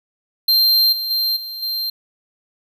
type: tone with level steps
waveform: square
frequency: 4163 Hz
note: C8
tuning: 10 cents flat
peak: -12 / -22 / -17 / -28 / -21 dBFS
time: 0.48-1.9 s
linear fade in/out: 5 ms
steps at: 0.92 / 1.1 / 1.36 / 1.62 s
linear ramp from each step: 10 ms
effects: 9-bit